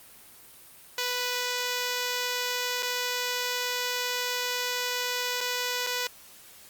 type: tone with dropouts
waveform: 5% pulse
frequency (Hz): 493.9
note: B4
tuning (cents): 0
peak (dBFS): -16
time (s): 0.98-6.07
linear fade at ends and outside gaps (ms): 2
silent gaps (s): 2.825-2.829 / 5.407-5.411 / 5.866-5.87
effects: white hiss -51 dBFS RMS until 6.69 s + Opus 32 kbps